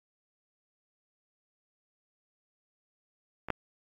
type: clicks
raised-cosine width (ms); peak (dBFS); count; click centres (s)
0.5; -23 / -12; 2; 3.486 / 3.503
effects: AAC 48 kbps